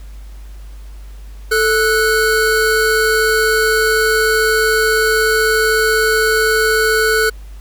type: tone pair together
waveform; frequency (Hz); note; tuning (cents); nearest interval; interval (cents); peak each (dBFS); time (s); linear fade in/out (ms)
square; 439.6 / 1476; A4 / F#6; -2 / -5; octave + major sixth; 2097; -15; 1.51-7.3; 10
effects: added 50 Hz sine -30 dBFS peak until 7.6 s + pink hiss -48 dBFS RMS until 7.6 s